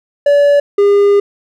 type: tone pair in turn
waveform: triangle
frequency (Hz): 574 / 404.6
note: D5 / G#4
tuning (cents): -40 / -45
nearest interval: tritone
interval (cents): 605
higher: first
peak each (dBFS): -4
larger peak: neither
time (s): 0.26-0.6 / 0.78-1.2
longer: second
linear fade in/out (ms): 5
effects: none